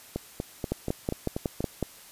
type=two click trains; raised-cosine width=2 ms; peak=-16 / -13 dBFS; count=7 / 7; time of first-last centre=0.16-1.606 / 0.72-1.827 s; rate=4.15 / 5.42 Hz; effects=white hiss -50 dBFS RMS until 2.11 s + resampled to 32000 Hz